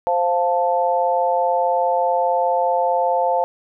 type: chord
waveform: sine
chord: F major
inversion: second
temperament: equal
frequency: 523.3 / 698.5 / 880 Hz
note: C5 / F5 / A5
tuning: 0 / 0 / 0 cents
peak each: -20 dBFS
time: 0.07-3.44 s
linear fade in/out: 0 ms
effects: none